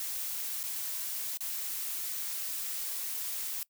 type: noise with dropouts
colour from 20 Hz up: blue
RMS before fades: -36 dBFS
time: 0-3.63 s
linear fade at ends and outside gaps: 1 ms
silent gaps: 0.631-0.637 / 1.373-1.406 s
effects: noise-tail reverb RT60 0.1 s tail -21 dB re dry